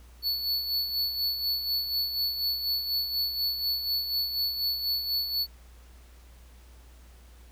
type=tone with tremolo; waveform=square; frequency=4435 Hz; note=C#8; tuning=in tune; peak=-25 dBFS; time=0.22-5.47 s; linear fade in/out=50 ms; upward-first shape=sine; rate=4.1 Hz; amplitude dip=55%; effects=added 60 Hz sine -49 dBFS peak until 7.51 s + pink hiss -59 dBFS RMS until 7.51 s